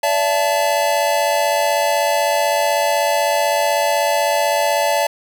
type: tone cluster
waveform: square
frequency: 576 / 672 / 875 Hz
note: D5 / E5 / A5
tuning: -34 / +33 / -10 cents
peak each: -20 dBFS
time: 0.03-5.07 s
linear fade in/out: 5 ms
effects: none